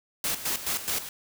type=noise with tremolo; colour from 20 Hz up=white; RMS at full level=-28 dBFS; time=0.24-1.09 s; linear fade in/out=2 ms; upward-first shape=square; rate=4.7 Hz; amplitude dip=70%; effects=none